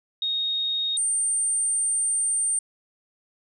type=tone pair in turn; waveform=sine; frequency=3729 / 8831 Hz; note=A#7 / C#9; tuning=0 / -8 cents; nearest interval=octave + minor third; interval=1492 cents; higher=second; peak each=-23 / -21 dBFS; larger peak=second; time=0.22-0.97 / 0.97-2.59 s; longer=second; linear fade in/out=2 ms; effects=none